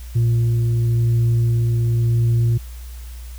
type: tone with frequency modulation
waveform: sine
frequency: 116.54 Hz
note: A#2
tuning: in tune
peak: -14 dBFS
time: 0.15-2.58 s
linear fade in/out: 10 ms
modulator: 234 Hz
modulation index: 0.22
effects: added 60 Hz sine -31 dBFS peak until 3.38 s + white hiss -46 dBFS RMS until 3.38 s